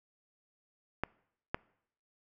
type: clicks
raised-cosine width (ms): 0.5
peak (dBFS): -16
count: 2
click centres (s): 1.036 / 1.545
effects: noise-tail reverb RT60 0.7 s tail -24 dB re dry